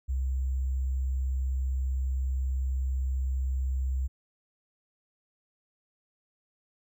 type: tone with sample-and-hold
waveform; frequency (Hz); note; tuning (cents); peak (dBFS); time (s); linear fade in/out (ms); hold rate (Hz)
sine; 65.41; C2; 0; -26; 0.08-4.08; 20; 7350
effects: none